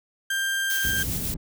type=tone; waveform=35% pulse; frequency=1586 Hz; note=G6; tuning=20 cents sharp; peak=-22 dBFS; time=0.3-1.03 s; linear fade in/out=5 ms
type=noise with tremolo; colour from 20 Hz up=blue; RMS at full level=-29 dBFS; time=0.7-1.34 s; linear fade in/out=0 ms; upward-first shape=sine; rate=7.4 Hz; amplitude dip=35%
type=low-pass noise; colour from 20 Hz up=white; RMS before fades=-32 dBFS; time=0.84-1.37 s; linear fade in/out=10 ms; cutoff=160 Hz; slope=12 dB/octave
effects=none